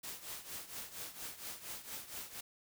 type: noise with tremolo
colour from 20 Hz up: white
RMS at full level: -43 dBFS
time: 0.03-2.41 s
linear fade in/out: 10 ms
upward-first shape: triangle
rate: 4.3 Hz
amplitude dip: 80%
effects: none